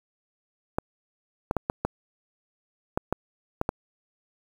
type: clicks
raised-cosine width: 1 ms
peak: -10 dBFS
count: 9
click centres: 0.785 / 1.511 / 1.567 / 1.699 / 1.85 / 2.975 / 3.126 / 3.614 / 3.691 s
effects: 7-bit